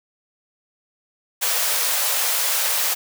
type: high-pass noise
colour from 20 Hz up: white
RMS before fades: -21 dBFS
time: 1.41-2.95 s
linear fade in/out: 20 ms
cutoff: 450 Hz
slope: 96 dB/octave
effects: none